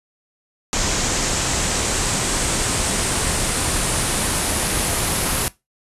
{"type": "noise with low-pass filter sweep", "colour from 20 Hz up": "pink", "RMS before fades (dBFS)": -21, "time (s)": [0.73, 5.48], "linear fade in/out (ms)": 0, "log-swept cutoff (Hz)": [7100, 11000], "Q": 2.8, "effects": ["noise-tail reverb RT60 0.2 s tail -19 dB re dry", "resampled to 32000 Hz"]}